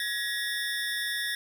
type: ring-modulated tone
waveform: 25% pulse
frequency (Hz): 1790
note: A6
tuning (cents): +29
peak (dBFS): -22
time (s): 0-1.35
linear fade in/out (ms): 2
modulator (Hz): 111
effects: none